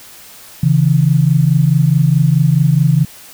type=tone pair together; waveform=sine; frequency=136.8 / 161.5 Hz; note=C#3 / E3; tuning=-23 / -35 cents; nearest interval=minor third; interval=288 cents; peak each=-11 dBFS; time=0.63-3.05 s; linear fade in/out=5 ms; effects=white hiss -38 dBFS RMS until 3.33 s